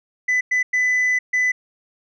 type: tone bursts at uneven times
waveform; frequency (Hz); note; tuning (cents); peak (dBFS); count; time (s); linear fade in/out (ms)
sine; 2000; B6; +21; -13; 4; 0.28-0.41 / 0.51-0.63 / 0.73-1.19 / 1.33-1.52; 10
effects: tanh soft clip ceiling -15 dBFS